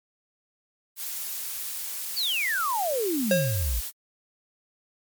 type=noise; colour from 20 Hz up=blue; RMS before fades=-33 dBFS; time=0.96-3.92 s; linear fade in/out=50 ms
type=exponential sweep; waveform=sine; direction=down; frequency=4723 to 50.1 Hz; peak=-24 dBFS; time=2.16-3.81 s; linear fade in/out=20 ms
type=tone with exponential decay; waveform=square; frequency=540 Hz; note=C#5; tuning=45 cents flat; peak=-18 dBFS; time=3.31-3.77 s; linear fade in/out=2 ms; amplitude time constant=100 ms
effects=MP3 96 kbps